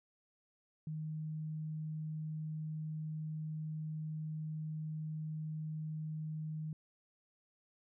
sine tone, 155.56 Hz, D#3, in tune, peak -38 dBFS, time 0.87-6.73 s, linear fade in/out 2 ms, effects none

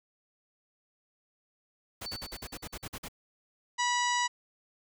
pink noise bursts, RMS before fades -40 dBFS, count 11, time 2.01-3.085 s, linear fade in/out 10 ms, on 55 ms, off 47 ms
sine tone with exponential decay, 4508 Hz, C#8, 28 cents sharp, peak -35 dBFS, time 2.06-2.89 s, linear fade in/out 1 ms, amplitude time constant 180 ms
harmonic tone, 975 Hz, B5, 23 cents flat, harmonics 1 / 2 / 3 / 4 / 5 / 6 / 7 / 8, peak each -29 / -32 / -37 / -38 / -41 / -40 / -40 / -41 dBFS, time 3.78-4.28 s, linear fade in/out 20 ms
effects none

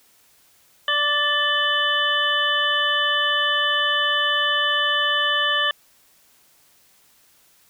harmonic tone with a mistuned harmonic, 585 Hz, D5, 7 cents flat, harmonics 1 / 2 / 3 / 5 / 6, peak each -30 / -25 / -22 / -22 / -28 dBFS, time 0.88-5.71 s, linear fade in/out 2 ms, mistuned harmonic 5, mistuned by +45 cents, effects white hiss -57 dBFS RMS until 7.69 s

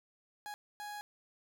30% pulse tone bursts at uneven times, 830.6 Hz, G#5, in tune, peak -39 dBFS, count 2, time 0.46-0.54 / 0.8-1.01 s, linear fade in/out 0 ms, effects none

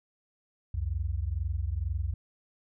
sine tone pair together, 65.17 / 87.31 Hz, C2 / F2, -6 / 0 cents, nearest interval perfect fourth, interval 506 cents, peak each -31 / -31 dBFS, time 0.74-2.14 s, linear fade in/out 5 ms, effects none

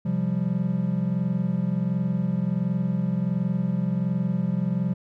triangle chord, C suspended fourth, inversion none, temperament equal, 130.81 / 174.61 / 196 Hz, C3 / F3 / G3, 0 / 0 / 0 cents, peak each -27 / -23 / -25 dBFS, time 0.05-4.94 s, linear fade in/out 10 ms, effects none

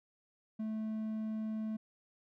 triangle tone, 218.1 Hz, A3, 15 cents flat, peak -33 dBFS, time 0.59-1.77 s, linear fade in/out 10 ms, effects none

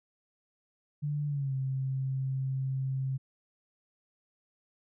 sine tone with pitch glide, 146.83 to 133.1 Hz, D3 to C3, 0 to +30 cents, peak -29 dBFS, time 1.02-3.18 s, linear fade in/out 20 ms, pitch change -170 cents, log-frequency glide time 1.27-1.54 s, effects none

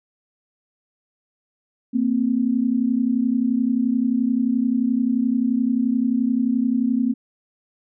sine tone pair together, 230.1 / 261.6 Hz, A#3 / C4, -22 / 0 cents, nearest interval major second, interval 222 cents, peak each -20 dBFS, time 1.93-7.14 s, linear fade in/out 20 ms, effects none

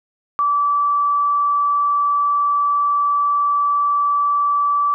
sine tone, 1157 Hz, D6, 26 cents flat, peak -14 dBFS, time 0.39-4.94 s, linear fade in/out 0 ms, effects none

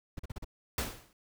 brown noise bursts, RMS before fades -39 dBFS, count 5, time 0.17-0.446 s, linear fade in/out 5 ms, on 24 ms, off 39 ms
pink noise with exponential decay, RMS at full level -30 dBFS, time 0.78-1.13 s, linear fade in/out 2 ms, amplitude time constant 76 ms
effects none

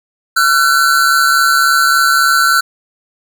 square tone pair together, 1357.5 / 1501 Hz, F6 / F#6, -50 / +24 cents, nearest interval major second, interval 174 cents, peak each -12 dBFS, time 0.36-2.61 s, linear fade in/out 10 ms, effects none

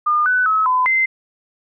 sine tone with pitch steps, 1212 / 1497 / 1287 / 1012 / 2073 Hz, D#6 / F#6 / E6 / B5 / C7, -46 / +20 / -42 / +42 / -17 cents, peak -13 dBFS, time 0.06-1.06 s, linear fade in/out 10 ms, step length 200 ms, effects none

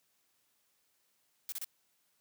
blue noise bursts, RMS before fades -39 dBFS, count 3, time 1.49-1.645 s, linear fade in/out 0 ms, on 31 ms, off 31 ms, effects white hiss -75 dBFS RMS until 2.2 s + high-pass 80 Hz 12 dB/octave

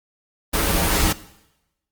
pink noise with comb filter, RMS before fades -19 dBFS, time 0.53-1.13 s, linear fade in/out 10 ms, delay 8.1 ms, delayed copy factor -1, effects noise-tail reverb RT60 0.9 s tail -18 dB re dry + Opus 32 kbps

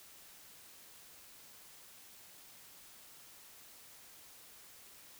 silence, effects white hiss -57 dBFS RMS until 5.19 s

